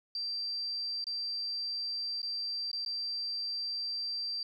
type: tone with dropouts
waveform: sine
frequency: 4699 Hz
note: D8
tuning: in tune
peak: -33 dBFS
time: 0.15-4.43 s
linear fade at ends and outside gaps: 2 ms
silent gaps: 1.042-1.068 / 2.218-2.229 / 2.715-2.73 / 2.85-2.861 s
effects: 11-bit